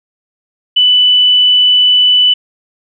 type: tone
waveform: sine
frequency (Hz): 2985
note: F#7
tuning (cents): +15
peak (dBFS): -5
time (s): 0.76-2.34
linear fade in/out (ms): 10
effects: none